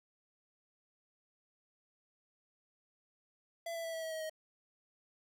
square tone with pitch steps, 672 / 664.7 / 657.4 / 650.2 / 643.1 / 636.1 / 629.2 Hz, E5 / E5 / E5 / E5 / E5 / D#5 / D#5, +33 / +14 / -5 / -24 / -43 / +38 / +19 cents, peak -39 dBFS, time 3.66-4.297 s, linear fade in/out 5 ms, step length 91 ms, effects 11-bit

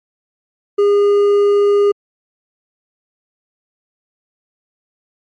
triangle tone with hard clipping, 407 Hz, G#4, 35 cents flat, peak -10 dBFS, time 0.78-1.92 s, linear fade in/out 10 ms, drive 7 dB, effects MP3 48 kbps

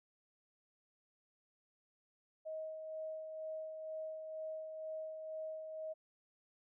sine tone with tremolo, 631 Hz, D#5, 24 cents sharp, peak -40 dBFS, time 2.45-5.94 s, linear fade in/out 20 ms, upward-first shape sine, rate 2.1 Hz, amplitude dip 40%, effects none

